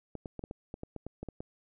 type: clicks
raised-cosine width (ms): 2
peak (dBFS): -26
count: 12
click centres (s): 0.153 / 0.258 / 0.393 / 0.439 / 0.511 / 0.741 / 0.834 / 0.963 / 1.066 / 1.23 / 1.287 / 1.405
effects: none